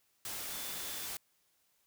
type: tone in noise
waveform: sine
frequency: 3500 Hz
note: A7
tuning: 10 cents flat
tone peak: -50 dBFS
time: 0.52-1.06 s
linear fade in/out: 2 ms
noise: white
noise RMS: -41 dBFS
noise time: 0.25-1.17 s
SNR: -12 dB
effects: white hiss -74 dBFS RMS until 1.86 s